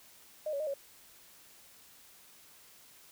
sine tone with pitch steps, 614 / 562 / 617 / 556 Hz, D#5 / C#5 / D#5 / C#5, -23 / +24 / -15 / +5 cents, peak -32 dBFS, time 0.46-0.74 s, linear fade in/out 5 ms, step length 70 ms, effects white hiss -58 dBFS RMS until 3.11 s

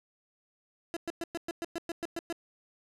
30% pulse tone bursts, 337.5 Hz, E4, 41 cents sharp, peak -30 dBFS, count 11, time 0.94-2.326 s, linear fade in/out 0 ms, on 26 ms, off 110 ms, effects low-pass 12000 Hz 12 dB/octave + 12-bit

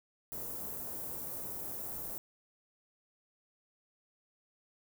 white band-stop noise, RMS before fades -41 dBFS, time 0.32-2.18 s, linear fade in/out 0 ms, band 670 to 15000 Hz, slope 12 dB/octave, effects none

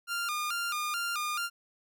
sawtooth tone with vibrato, 1300 Hz, E6, 24 cents flat, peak -27 dBFS, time 0.07-1.5 s, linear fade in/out 50 ms, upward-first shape square, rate 2.3 Hz, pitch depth 120 cents each way, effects none

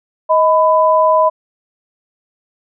sine tone pair together, 630 / 1000 Hz, D#5 / B5, +21 / +21 cents, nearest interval minor sixth, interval 800 cents, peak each -11 dBFS, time 0.29-1.3 s, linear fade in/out 20 ms, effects none

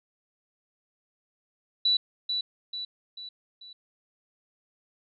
sine tone with echo, 3951 Hz, B7, in tune, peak -20 dBFS, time 1.85-1.97 s, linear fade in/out 5 ms, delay 440 ms, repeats 4, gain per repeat -6 dB, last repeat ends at 3.73 s, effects none

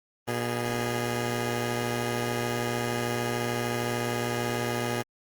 10% pulse tone pair together, 119.74 / 412.4 Hz, A#2 / G#4, +47 / -12 cents, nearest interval octave + major sixth, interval 2141 cents, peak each -20 / -25 dBFS, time 0.27-5.03 s, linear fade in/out 20 ms, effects Opus 24 kbps

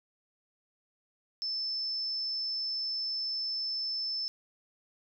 sine tone, 5274 Hz, E8, in tune, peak -31 dBFS, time 1.42-4.28 s, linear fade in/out 0 ms, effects 12-bit

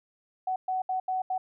sine tone bursts at uneven times, 748 Hz, F#5, 19 cents sharp, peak -26 dBFS, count 5, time 0.47-0.56 / 0.68-0.82 / 0.89-1 / 1.08-1.22 / 1.3-1.38 s, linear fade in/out 5 ms, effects none

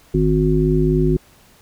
harmonic tone, 51.91 Hz, G#1, in tune, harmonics 1 / 3 / 5 / 7, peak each -20 / -17 / -21 / -18 dBFS, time 0.14-1.17 s, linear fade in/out 5 ms, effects pink hiss -51 dBFS RMS until 1.61 s

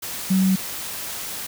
sine tone in noise, 189.4 Hz, F#3, 41 cents sharp, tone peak -15 dBFS, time 0.3-0.56 s, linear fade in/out 10 ms, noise white, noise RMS -31 dBFS, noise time 0.02-1.47 s, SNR +13 dB, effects none

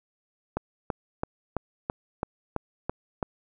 click train, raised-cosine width 1 ms, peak -13 dBFS, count 9, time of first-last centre 0.57-3.228 s, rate 3.01 Hz, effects none

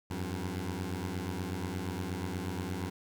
15% pulse beating tone pair, 87.31 / 95.71 Hz, F2 / G2, 0 / -41 cents, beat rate 8.4 Hz, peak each -31 dBFS, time 0.1-2.9 s, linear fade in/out 10 ms, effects 10-bit

